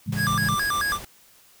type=chord; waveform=sine; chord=A major seventh; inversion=none; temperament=just; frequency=110 / 137.5 / 165 / 206.2 Hz; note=A2 / C#3 / E3 / G#3; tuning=0 / -14 / +2 / -12 cents; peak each=-30 dBFS; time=0.06-0.56 s; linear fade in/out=20 ms
type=noise with tremolo; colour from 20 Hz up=pink; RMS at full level=-36 dBFS; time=0.12-1.05 s; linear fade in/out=5 ms; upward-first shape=square; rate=6.5 Hz; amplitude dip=25%
type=tone with vibrato; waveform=square; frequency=1396.9 Hz; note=F6; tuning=in tune; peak=-23 dBFS; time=0.16-0.99 s; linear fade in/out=50 ms; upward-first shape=square; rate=4.6 Hz; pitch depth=290 cents each way
effects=white hiss -55 dBFS RMS until 1.6 s